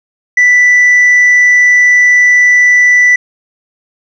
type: tone with tanh clipping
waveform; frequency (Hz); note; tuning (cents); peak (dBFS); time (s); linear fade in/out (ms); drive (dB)
sine; 1976; B6; 0; -4; 0.37-3.16; 5; 1
effects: none